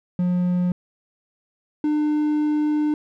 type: tone pair in turn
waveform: triangle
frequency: 178.8 / 300.7 Hz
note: F3 / D4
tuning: +41 / +41 cents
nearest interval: major sixth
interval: 900 cents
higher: second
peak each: -16 dBFS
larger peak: neither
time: 0.19-0.72 / 1.84-2.94 s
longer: second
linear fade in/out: 2 ms
effects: none

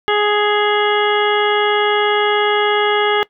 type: harmonic tone with a mistuned harmonic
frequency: 416.7 Hz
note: G#4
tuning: 6 cents sharp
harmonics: 1 / 2 / 3 / 4 / 5 / 7 / 8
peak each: -16 / -19 / -21 / -22 / -23 / -24 / -25 dBFS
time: 0.08-3.23 s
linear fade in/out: 0 ms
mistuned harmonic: 7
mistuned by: -24 cents
effects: noise-tail reverb RT60 0.1 s tail -20 dB re dry

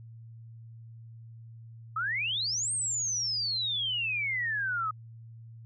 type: exponential two-way sweep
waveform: sine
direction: up then down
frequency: 1244.5 to 8730 to 1244.5 Hz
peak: -28 dBFS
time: 1.96-4.91 s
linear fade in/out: 5 ms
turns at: 2.72 s
effects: added 114 Hz sine -45 dBFS peak until 5.65 s

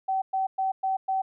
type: tone bursts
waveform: sine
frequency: 766 Hz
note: G5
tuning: 40 cents flat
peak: -23 dBFS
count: 5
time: 0.08-1.22 s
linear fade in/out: 10 ms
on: 140 ms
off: 110 ms
effects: none

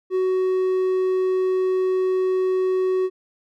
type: tone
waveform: triangle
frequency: 372.9 Hz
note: F#4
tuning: 14 cents sharp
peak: -16 dBFS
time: 0.1-3.1 s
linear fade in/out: 50 ms
effects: none

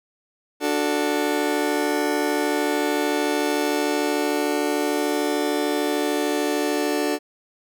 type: chord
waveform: 30% pulse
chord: D major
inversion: none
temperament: just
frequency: 293.7 / 367.1 / 440.5 Hz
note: D4 / F#4 / A4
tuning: 0 / -14 / +2 cents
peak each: -21 / -24 / -23 dBFS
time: 0.6-7.19 s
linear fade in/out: 50 ms
effects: none

